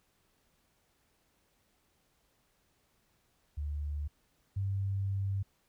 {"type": "tone pair in turn", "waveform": "sine", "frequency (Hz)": [73.42, 98], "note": ["D2", "G2"], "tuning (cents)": [0, 0], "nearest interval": "perfect fourth", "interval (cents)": 500, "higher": "second", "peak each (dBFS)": [-33, -30], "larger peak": "second", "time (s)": [[3.57, 4.08], [4.56, 5.43]], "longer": "second", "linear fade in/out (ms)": 10, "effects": ["pink hiss -73 dBFS RMS until 5.68 s"]}